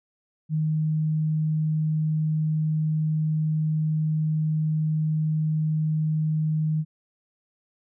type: tone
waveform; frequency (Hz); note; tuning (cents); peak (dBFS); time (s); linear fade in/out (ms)
sine; 155.56; D#3; 0; -21; 0.49-6.85; 50
effects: none